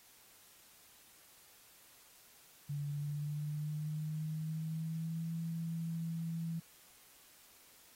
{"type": "tone with pitch glide", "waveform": "sine", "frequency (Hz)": [144.5, 165.03], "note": ["D3", "E3"], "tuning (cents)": [-28, 2], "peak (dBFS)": -36, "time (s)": [2.69, 6.6], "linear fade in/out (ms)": 10, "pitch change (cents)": 230, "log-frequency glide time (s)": [2.86, 5.33], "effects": ["white hiss -62 dBFS RMS until 7.95 s", "AAC 48 kbps"]}